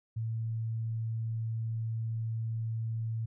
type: tone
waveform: sine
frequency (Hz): 112.8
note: A2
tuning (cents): +44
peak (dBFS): -31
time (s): 0.16-3.26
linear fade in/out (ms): 10
effects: none